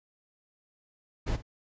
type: noise with echo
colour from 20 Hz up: brown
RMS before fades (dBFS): -29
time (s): 1.26-1.37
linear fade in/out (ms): 20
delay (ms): 54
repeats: 1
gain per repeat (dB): -14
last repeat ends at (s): 1.424
effects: resampled to 16000 Hz